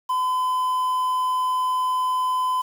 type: tone with quantisation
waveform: triangle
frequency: 1015 Hz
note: B5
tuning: 47 cents sharp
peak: -18 dBFS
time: 0.09-2.62 s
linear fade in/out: 10 ms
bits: 7
effects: none